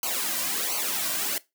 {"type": "noise with flanger", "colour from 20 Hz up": "white", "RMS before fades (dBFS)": -28, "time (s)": [0.03, 1.38], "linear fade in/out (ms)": 2, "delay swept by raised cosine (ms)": [0.56, 2.36], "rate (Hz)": 1.4, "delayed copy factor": -0.8, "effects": ["noise-tail reverb RT60 0.2 s tail -19 dB re dry", "high-pass 200 Hz 12 dB/octave"]}